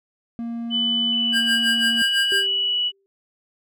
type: tone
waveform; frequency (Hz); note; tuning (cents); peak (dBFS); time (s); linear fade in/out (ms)
triangle; 233.1; A#3; 0; -24; 0.39-2.02; 0
type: tone with pitch glide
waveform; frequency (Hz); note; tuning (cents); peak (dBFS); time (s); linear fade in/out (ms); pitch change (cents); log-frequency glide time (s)
sine; 3000 to 2943; F#7 to F#7; +23 to -10; -19; 0.7-2.92; 50; -33; 1.09-1.56
type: tone with tremolo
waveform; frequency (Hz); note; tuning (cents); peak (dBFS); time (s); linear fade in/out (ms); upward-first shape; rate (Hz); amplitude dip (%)
square; 1600; G6; +35; -19; 1.32-2.47; 50; sine; 6; 80
type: tone with exponential decay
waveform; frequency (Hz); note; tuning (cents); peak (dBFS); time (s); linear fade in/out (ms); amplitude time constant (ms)
sine; 392; G4; 0; -26; 2.32-3.06; 0; 160
effects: none